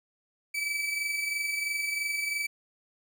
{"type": "tone pair together", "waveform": "40% pulse", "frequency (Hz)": [2300, 2323], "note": ["D7", "D7"], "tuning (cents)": [-37, -20], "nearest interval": "unison", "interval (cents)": 17, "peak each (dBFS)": [-29, -36], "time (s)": [0.54, 2.47], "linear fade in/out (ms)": 10, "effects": []}